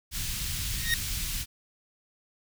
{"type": "band-stop noise", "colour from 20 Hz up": "pink", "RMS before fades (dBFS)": -32, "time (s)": [0.11, 1.46], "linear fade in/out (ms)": 50, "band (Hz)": [110, 2900], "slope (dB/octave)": 12}
{"type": "tone with exponential growth", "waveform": "25% pulse", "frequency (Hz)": 1864.7, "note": "A#6", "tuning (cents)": 0, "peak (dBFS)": -17, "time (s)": [0.72, 0.94], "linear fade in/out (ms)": 1, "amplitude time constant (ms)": 46}
{"effects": []}